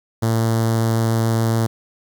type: tone with notch filter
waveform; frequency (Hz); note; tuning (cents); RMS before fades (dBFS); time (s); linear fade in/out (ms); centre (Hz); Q
sawtooth; 113.4; A#2; -47; -18; 0.22-1.67; 10; 2500; 0.97
effects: 9-bit